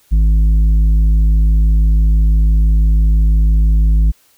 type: tone with tanh clipping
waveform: triangle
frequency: 53 Hz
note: G#1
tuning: 36 cents sharp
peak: -9 dBFS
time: 0.11-4.12 s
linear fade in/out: 20 ms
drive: 11 dB
effects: white hiss -53 dBFS RMS until 4.37 s